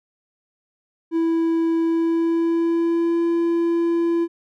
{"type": "tone with pitch glide", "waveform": "triangle", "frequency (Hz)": [329.6, 337.7], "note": ["E4", "E4"], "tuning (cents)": [0, 42], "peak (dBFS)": -15, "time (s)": [1.11, 4.28], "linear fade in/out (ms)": 50, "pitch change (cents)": 42, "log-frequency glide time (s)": [1.8, 3.23], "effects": []}